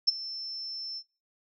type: tone with ADSR envelope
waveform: sine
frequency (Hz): 5330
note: E8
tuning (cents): +18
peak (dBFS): -16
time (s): 0.07-1.03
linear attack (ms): 15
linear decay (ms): 19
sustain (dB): -19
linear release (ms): 57
effects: noise-tail reverb RT60 0.4 s tail -23 dB re dry